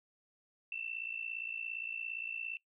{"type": "tone with amplitude modulation", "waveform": "sine", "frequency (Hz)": 2677, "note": "E7", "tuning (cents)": 26, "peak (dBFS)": -34, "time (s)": [0.72, 2.57], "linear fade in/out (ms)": 2, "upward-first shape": "sine", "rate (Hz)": 57.4, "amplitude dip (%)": 85, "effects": ["noise-tail reverb RT60 0.1 s tail -21 dB re dry"]}